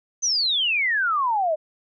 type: exponential sweep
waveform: sine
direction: down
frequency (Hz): 6272 to 598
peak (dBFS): -19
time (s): 0.22-1.56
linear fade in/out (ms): 20
effects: none